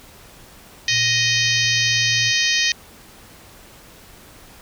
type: harmonic tone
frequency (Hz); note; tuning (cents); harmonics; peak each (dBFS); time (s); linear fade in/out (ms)
622.3; D#5; 0; 3 / 4 / 5 / 6 / 7 / 8 / 9 / 10; -22 / -23 / -24 / -25 / -25 / -26 / -27 / -27; 0.88-2.72; 2
type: tone with pitch glide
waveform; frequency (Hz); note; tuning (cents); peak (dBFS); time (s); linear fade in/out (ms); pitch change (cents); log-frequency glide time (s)
sine; 116.54 to 115.73; A#2 to A#2; 0 to -12; -28; 0.89-2.33; 50; -12; 1.38-1.89
effects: pink hiss -45 dBFS RMS until 4.61 s